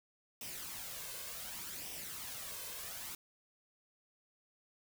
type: noise with flanger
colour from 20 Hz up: white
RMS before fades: -45 dBFS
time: 0.41-3.15 s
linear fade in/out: 2 ms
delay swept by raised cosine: 0.35 to 1.95 ms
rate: 0.67 Hz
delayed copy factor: +0.55
effects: none